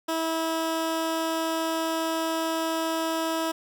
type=tone; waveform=15% pulse; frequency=324.8 Hz; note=E4; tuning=26 cents flat; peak=-19 dBFS; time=0.08-3.52 s; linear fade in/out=10 ms; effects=none